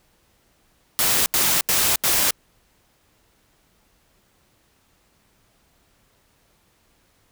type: noise bursts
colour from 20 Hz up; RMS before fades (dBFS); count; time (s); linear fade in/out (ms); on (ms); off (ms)
white; -19; 4; 0.99-2.307; 0; 270; 79
effects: pink hiss -62 dBFS RMS until 7.31 s